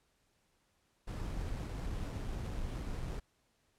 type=noise with sample-and-hold; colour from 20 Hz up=brown; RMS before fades=-39 dBFS; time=1.07-3.2 s; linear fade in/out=10 ms; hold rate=6300 Hz; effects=pink hiss -75 dBFS RMS until 3.78 s + low-pass 11000 Hz 12 dB/octave